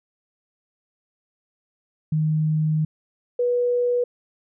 sine tone pair in turn, 155.3 / 487.8 Hz, D#3 / B4, -3 / -21 cents, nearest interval octave + minor sixth, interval 1982 cents, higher second, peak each -18 dBFS, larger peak neither, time 2.12-2.85 / 3.39-4.04 s, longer first, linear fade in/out 5 ms, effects none

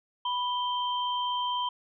sine tone pair together, 987.8 / 3136 Hz, B5 / G7, 0 / 0 cents, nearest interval octave + minor sixth, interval 2000 cents, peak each -28 / -33 dBFS, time 0.25-1.69 s, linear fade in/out 5 ms, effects none

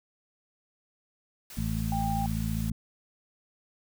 white noise, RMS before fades -45 dBFS, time 1.5-2.7 s, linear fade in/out 2 ms
harmonic tone, 55 Hz, A1, in tune, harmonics 1 / 2 / 3 / 4, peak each -33 / -33 / -33 / -33 dBFS, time 1.57-2.72 s, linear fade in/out 5 ms
sine tone, 794 Hz, G5, 22 cents sharp, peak -30 dBFS, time 1.92-2.26 s, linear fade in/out 2 ms
effects none

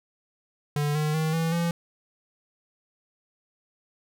square tone with pitch steps, 146.83 / 152.27 / 157.91 / 163.77 / 169.84 Hz, D3 / D#3 / D#3 / E3 / F3, 0 / -37 / +26 / -11 / -48 cents, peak -24 dBFS, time 0.76-1.71 s, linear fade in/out 2 ms, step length 190 ms, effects none

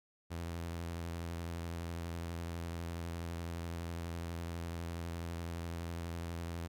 sawtooth tone with vibrato, 84.5 Hz, E2, 43 cents sharp, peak -35 dBFS, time 0.3-6.68 s, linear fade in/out 20 ms, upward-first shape square, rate 12 Hz, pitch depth 23 cents each way, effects none

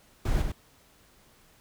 brown noise with echo, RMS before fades -25 dBFS, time 0.25-0.42 s, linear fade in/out 5 ms, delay 100 ms, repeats 1, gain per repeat -5 dB, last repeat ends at 0.52 s, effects pink hiss -60 dBFS RMS until 1.6 s

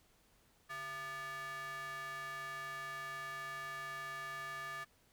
square ring-modulated tone, 265.5 Hz, C4, 25 cents sharp, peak -40 dBFS, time 0.69-4.85 s, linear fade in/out 20 ms, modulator 1470 Hz, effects pink hiss -70 dBFS RMS until 5.12 s

